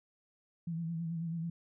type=tone with vibrato; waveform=sine; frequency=166 Hz; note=E3; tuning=12 cents sharp; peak=-34 dBFS; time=0.67-1.5 s; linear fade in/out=5 ms; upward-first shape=sine; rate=9.2 Hz; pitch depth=48 cents each way; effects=none